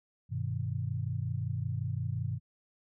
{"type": "chord", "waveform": "sine", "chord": "G augmented", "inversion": "none", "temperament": "equal", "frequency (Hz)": [98, 123.47, 155.56], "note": ["G2", "B2", "D#3"], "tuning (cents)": [0, 0, 0], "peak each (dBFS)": [-35, -34, -38], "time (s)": [0.29, 2.4], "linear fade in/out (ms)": 50, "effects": []}